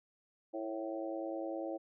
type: harmonic tone with a mistuned harmonic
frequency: 109.9 Hz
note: A2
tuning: 2 cents flat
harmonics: 3 / 4 / 5 / 6 / 7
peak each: -40 / -50 / -41 / -45 / -47 dBFS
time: 0.53-1.78 s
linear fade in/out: 20 ms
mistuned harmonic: 4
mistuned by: +49 cents
effects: none